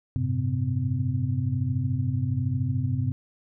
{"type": "tone cluster", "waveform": "sine", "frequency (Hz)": [96.4, 109.4, 130.6, 255.2], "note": ["G2", "A2", "C3", "C4"], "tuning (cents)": [-28, -9, -3, -43], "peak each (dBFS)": [-29, -30, -26, -33], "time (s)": [0.16, 3.12], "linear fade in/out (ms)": 0, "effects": []}